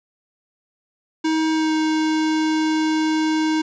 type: tone with pitch glide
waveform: square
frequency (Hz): 317 to 313.5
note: D#4 to D#4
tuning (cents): +32 to +13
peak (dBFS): -18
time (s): 1.24-3.62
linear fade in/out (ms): 10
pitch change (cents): -19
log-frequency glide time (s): 1.52-1.73
effects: resampled to 16000 Hz + 8-bit